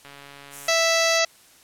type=click train; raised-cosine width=0.3 ms; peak=-27 dBFS; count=94; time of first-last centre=0.05-0.71 s; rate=141 Hz
type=high-pass noise; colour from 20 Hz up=white; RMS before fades=-38 dBFS; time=0.5-1.21 s; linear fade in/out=50 ms; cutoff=5900 Hz; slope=48 dB/octave
type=harmonic tone; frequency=659.3 Hz; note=E5; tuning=in tune; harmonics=1 / 2 / 3 / 4 / 5 / 6 / 7 / 8 / 9 / 10; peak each=-22 / -28 / -25 / -27 / -32 / -29 / -28 / -31 / -29 / -31 dBFS; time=0.68-1.25 s; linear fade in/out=5 ms
effects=white hiss -53 dBFS RMS until 1.63 s + low-pass 12000 Hz 12 dB/octave